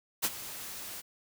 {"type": "noise with ADSR envelope", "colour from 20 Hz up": "white", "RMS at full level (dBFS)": -27, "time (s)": [0.22, 1.02], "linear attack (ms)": 24, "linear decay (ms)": 46, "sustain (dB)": -15, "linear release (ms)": 26, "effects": []}